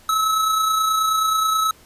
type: tone with amplitude modulation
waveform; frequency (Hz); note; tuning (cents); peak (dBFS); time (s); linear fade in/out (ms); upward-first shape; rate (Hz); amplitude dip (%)
square; 1295; E6; -31; -16; 0.09-1.71; 2; sine; 29.4; 35
effects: pink hiss -50 dBFS RMS until 1.85 s + resampled to 32000 Hz

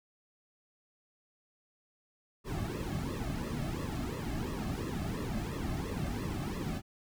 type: noise with flanger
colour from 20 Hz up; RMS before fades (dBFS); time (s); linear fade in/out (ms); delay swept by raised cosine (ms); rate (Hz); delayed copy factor
brown; -36; 2.44-6.82; 50; 1.3 to 2.13; 2.9; -0.95
effects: none

